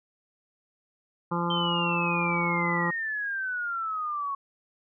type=harmonic tone; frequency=172.1 Hz; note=F3; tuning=25 cents flat; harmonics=1 / 2 / 3 / 5 / 6 / 7 / 8; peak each=-29 / -34 / -36 / -33 / -33 / -33 / -40 dBFS; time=1.31-2.91 s; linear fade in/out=10 ms
type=exponential sweep; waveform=sine; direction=down; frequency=3136 to 1100 Hz; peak=-28 dBFS; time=1.5-4.35 s; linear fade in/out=5 ms
effects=none